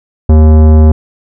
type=tone with tanh clipping; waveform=sine; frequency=77.78 Hz; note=D#2; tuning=in tune; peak=-3 dBFS; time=0.29-0.92 s; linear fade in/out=5 ms; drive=17 dB; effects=none